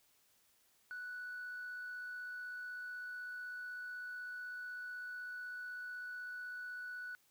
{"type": "tone with amplitude modulation", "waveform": "sine", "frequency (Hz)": 1480, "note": "F#6", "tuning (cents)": 0, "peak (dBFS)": -40, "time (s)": [0.91, 7.15], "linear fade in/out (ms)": 0, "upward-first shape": "sine", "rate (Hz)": 56, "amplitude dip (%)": 25, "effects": ["tanh soft clip ceiling -40 dBFS", "white hiss -72 dBFS RMS until 7.3 s"]}